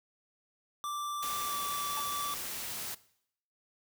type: tone with pitch glide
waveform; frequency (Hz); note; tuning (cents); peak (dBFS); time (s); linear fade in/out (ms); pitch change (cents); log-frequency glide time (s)
square; 1174.7 to 1159.2; D6 to D6; 0 to -23; -35; 0.84-2.34; 0; -23; 1.45-1.55
type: noise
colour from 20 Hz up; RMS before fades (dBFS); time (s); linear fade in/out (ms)
white; -39; 1.22-2.95; 10
type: tone with exponential decay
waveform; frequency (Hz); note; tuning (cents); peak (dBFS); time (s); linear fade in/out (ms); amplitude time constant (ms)
45% pulse; 880; A5; 0; -36; 1.97-2.06; 5; 19
effects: noise-tail reverb RT60 0.7 s tail -19 dB re dry